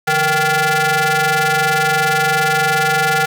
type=ring-modulated tone; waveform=sawtooth; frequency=314.7 Hz; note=D#4; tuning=20 cents sharp; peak=-6 dBFS; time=0.07-3.26 s; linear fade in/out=10 ms; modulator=1090 Hz; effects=none